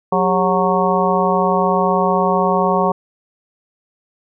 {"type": "harmonic tone with a mistuned harmonic", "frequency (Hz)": 184.1, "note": "F#3", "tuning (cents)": -8, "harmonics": [1, 2, 3, 4, 5, 6], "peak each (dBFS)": [-20, -20, -20, -20, -20, -20], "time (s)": [0.12, 2.92], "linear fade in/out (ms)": 5, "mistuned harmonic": 2, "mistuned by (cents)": 140, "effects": []}